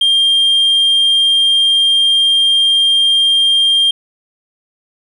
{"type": "tone", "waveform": "sine", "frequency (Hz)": 3199, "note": "G7", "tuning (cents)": 34, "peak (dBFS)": -6, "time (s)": [0.01, 3.91], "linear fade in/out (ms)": 5, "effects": ["tanh soft clip ceiling -7 dBFS", "8-bit"]}